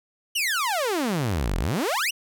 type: exponential two-way sweep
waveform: sawtooth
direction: down then up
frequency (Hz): 3046 to 39.23 to 3046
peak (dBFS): -19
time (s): 0.35-2.11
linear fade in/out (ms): 10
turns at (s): 1.57
effects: none